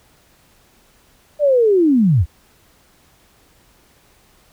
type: linear sweep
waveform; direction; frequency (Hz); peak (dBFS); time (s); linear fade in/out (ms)
sine; down; 607 to 64.6; -10; 1.39-2.26; 50
effects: pink hiss -54 dBFS RMS until 4.52 s